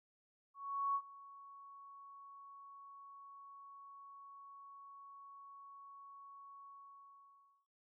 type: tone with ADSR envelope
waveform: sine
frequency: 1113 Hz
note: C#6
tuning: 7 cents sharp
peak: -32 dBFS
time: 0.54-7.67 s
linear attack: 410 ms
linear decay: 62 ms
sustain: -21 dB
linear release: 1000 ms
effects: none